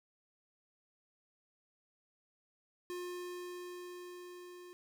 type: tone with level ramp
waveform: square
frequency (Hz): 356.6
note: F4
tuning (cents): +36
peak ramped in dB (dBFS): -40 to -51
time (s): 2.9-4.73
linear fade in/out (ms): 0
effects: none